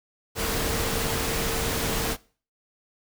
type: tone in noise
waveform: sine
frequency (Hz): 455.2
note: A#4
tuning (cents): -41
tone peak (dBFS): -33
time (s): 0.35-2.17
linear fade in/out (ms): 50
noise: pink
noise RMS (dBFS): -27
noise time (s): 0.35-2.17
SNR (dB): -9
effects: noise-tail reverb RT60 0.4 s tail -21 dB re dry